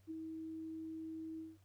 sine tone with ADSR envelope, 320.6 Hz, E4, 48 cents flat, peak -40 dBFS, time 0.07-1.58 s, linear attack 38 ms, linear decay 14 ms, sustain -3 dB, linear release 190 ms, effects added 96 Hz sine -65 dBFS peak until 1.64 s + pink hiss -75 dBFS RMS until 1.64 s

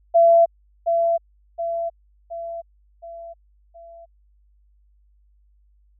sine tone with echo, 674 Hz, E5, 38 cents sharp, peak -10 dBFS, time 0.14-0.46 s, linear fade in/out 20 ms, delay 720 ms, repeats 5, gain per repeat -6 dB, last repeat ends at 4.06 s, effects added 50 Hz sine -55 dBFS peak until 5.99 s

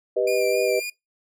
sine chord, G augmented, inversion none, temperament equal, 392 / 493.9 / 622.3 Hz, G4 / B4 / D#5, 0 / 0 / 0 cents, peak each -24 / -22 / -24 dBFS, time 0.16-0.8 s, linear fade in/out 10 ms
sawtooth tone with vibrato, 2395 Hz, D7, 33 cents sharp, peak -25 dBFS, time 0.27-0.9 s, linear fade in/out 5 ms, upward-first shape sine, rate 3.7 Hz, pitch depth 30 cents each way
effects noise-tail reverb RT60 0.2 s tail -23 dB re dry

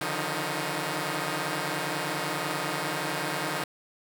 5% pulse tone cluster, 144.6 / 154.8 / 176.8 / 314.8 Hz, D3 / D#3 / F3 / D#4, -27 / -9 / +22 / +20 cents, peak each -23 dBFS, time 0.01-3.64 s, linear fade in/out 2 ms, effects none

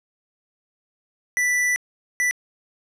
square tone bursts at uneven times, 1975.5 Hz, B6, in tune, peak -19 dBFS, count 2, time 1.37-1.76 / 2.2-2.31 s, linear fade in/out 0 ms, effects low-pass 12000 Hz 12 dB/octave

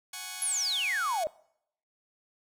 5% pulse chord, F# suspended second, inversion none, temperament just, 740 / 832.5 / 1110 Hz, F#5 / G#5 / C#6, 0 / +4 / +2 cents, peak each -32 dBFS, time 0.13-1.24 s, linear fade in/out 5 ms
sine exponential sweep, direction down, 11175 to 588 Hz, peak -27 dBFS, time 0.42-1.27 s, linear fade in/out 0 ms
effects noise-tail reverb RT60 0.7 s tail -23 dB re dry

